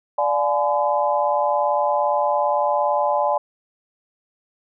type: chord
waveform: sine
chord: D diminished seventh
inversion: none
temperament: just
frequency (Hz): 587.3 / 704.8 / 845.8 / 1014.9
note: D5 / F5 / Ab5 / Cb6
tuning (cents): 0 / +16 / +31 / +47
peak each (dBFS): -21 / -26 / -21 / -24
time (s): 0.18-3.38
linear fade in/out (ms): 5
effects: none